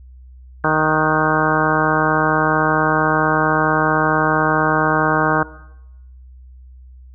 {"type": "harmonic tone with a mistuned harmonic", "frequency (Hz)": 155.56, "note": "D#3", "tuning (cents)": 0, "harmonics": [1, 2, 3, 4, 5, 6, 7, 8, 9, 10], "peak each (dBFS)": [-23, -23, -23, -23, -23, -23, -23, -23, -23, -23], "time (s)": [0.64, 5.43], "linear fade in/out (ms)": 2, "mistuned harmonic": 9, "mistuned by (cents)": 56, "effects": ["noise-tail reverb RT60 0.9 s tail -19 dB re dry", "added 63 Hz sine -38 dBFS peak until 7.14 s"]}